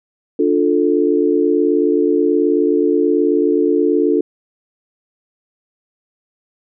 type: chord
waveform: sine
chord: D minor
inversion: none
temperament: just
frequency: 293.7 / 352.4 / 440.5 Hz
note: D4 / F4 / A4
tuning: 0 / +16 / +2 cents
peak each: -16 dBFS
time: 0.39-4.21 s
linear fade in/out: 5 ms
effects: none